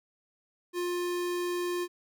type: tone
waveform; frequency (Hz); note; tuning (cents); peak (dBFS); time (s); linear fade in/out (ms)
square; 353.2; F4; +20; -30; 0.73-1.88; 50
effects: none